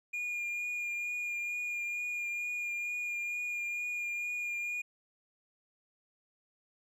triangle tone with vibrato, 2425 Hz, D#7, 45 cents flat, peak -32 dBFS, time 0.13-4.82 s, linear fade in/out 10 ms, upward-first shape triangle, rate 2.2 Hz, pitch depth 18 cents each way, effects none

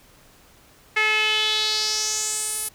sawtooth tone with band-pass filter sweep, 430.9 Hz, A4, 36 cents flat, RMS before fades -23 dBFS, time 0.96-2.69 s, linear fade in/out 10 ms, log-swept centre 2100 to 11000 Hz, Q 3.8, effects pink hiss -53 dBFS RMS until 2.74 s

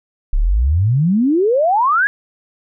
sine exponential sweep, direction up, 31.6 to 1706 Hz, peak -11 dBFS, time 0.33-2.07 s, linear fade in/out 0 ms, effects none

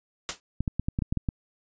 white noise with exponential decay, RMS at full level -25 dBFS, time 0.29-0.4 s, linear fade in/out 0 ms, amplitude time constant 23 ms
clicks, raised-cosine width 5 ms, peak -14 dBFS, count 9, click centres 0.606 / 0.678 / 0.796 / 0.885 / 0.989 / 1.022 / 1.125 / 1.173 / 1.288 s
effects resampled to 16000 Hz

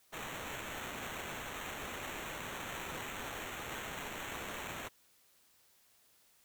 blue noise with sample-and-hold, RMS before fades -43 dBFS, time 0.12-4.89 s, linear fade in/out 20 ms, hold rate 4900 Hz, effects white hiss -68 dBFS RMS until 6.44 s

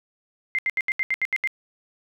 sine tone bursts, 2093 Hz, C7, in tune, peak -20 dBFS, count 9, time 0.55-1.474 s, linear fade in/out 0 ms, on 36 ms, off 75 ms, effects none

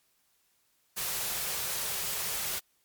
white band-stop noise, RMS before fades -33 dBFS, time 0.96-2.6 s, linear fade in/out 20 ms, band 210 to 340 Hz, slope 96 dB/octave, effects white hiss -71 dBFS RMS until 2.84 s + MP3 96 kbps

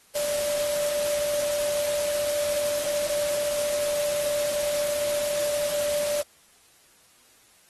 sine tone in noise, 587.3 Hz, D5, in tune, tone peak -25 dBFS, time 0.15-6.22 s, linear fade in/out 5 ms, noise white, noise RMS -32 dBFS, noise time 0.15-6.22 s, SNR +4 dB, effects white hiss -58 dBFS RMS until 7.69 s + AAC 32 kbps

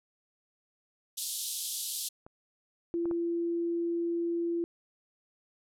white band-pass noise, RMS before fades -36 dBFS, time 1.17-2.09 s, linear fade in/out 10 ms, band 3200 to 13000 Hz, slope 48 dB/octave
clicks, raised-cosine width 1 ms, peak -34 / -30 / -27 dBFS, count 3, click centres 2.265 / 3.056 / 3.112 s
sine tone, 340 Hz, F4, 46 cents flat, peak -28 dBFS, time 2.94-4.64 s, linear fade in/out 0 ms
effects none

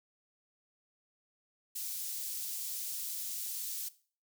white high-pass noise, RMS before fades -39 dBFS, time 1.75-3.89 s, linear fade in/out 10 ms, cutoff 5100 Hz, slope 12 dB/octave, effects noise-tail reverb RT60 0.4 s tail -17 dB re dry

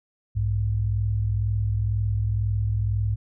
sine tone pair together, 61.8 / 103.84 Hz, B1 / G#2, +2 / 0 cents, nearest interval major sixth, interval 898 cents, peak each -27 / -22 dBFS, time 0.35-3.16 s, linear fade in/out 20 ms, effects none

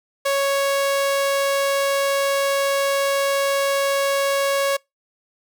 sawtooth tone, 554.4 Hz, C#5, in tune, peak -14 dBFS, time 0.25-4.77 s, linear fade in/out 10 ms, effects noise-tail reverb RT60 0.2 s tail -26 dB re dry

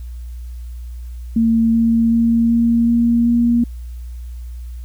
sine tone with pitch steps, 227.3 / 229.1 / 231 / 232.9 / 234.8 / 236.7 Hz, A#3 / A#3 / A#3 / A#3 / A#3 / A#3, -43 / -30 / -16 / -1 / +13 / +27 cents, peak -11 dBFS, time 1.36-3.64 s, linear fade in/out 5 ms, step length 380 ms, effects added 60 Hz sine -27 dBFS peak until 4.84 s + white hiss -54 dBFS RMS until 4.84 s

